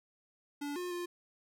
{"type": "tone with pitch steps", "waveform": "square", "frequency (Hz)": [288.2, 357.5, 351.3], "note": ["D4", "F4", "F4"], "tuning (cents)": [-33, 41, 10], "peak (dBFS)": -37, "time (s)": [0.61, 1.06], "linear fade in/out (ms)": 10, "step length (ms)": 150, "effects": []}